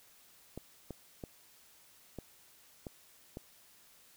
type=clicks; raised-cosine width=2 ms; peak=-28 dBFS; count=6; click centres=0.576 / 0.907 / 1.238 / 2.187 / 2.868 / 3.371 s; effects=white hiss -62 dBFS RMS until 4.16 s